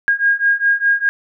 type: beating tone pair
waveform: sine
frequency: 1625 / 1629.9 Hz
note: G#6 / G#6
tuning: -38 / -33 cents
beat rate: 4.9 Hz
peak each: -16 / -15 dBFS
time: 0.08-1.09 s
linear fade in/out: 0 ms
effects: none